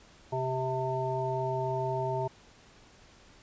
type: harmonic tone with a mistuned harmonic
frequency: 130.5 Hz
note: C3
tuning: 4 cents flat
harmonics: 1 / 3 / 5 / 7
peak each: -34 / -34 / -34 / -34 dBFS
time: 0.32-2.28 s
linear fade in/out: 10 ms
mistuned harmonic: 7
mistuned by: -24 cents
effects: pink hiss -57 dBFS RMS until 3.42 s + resampled to 16000 Hz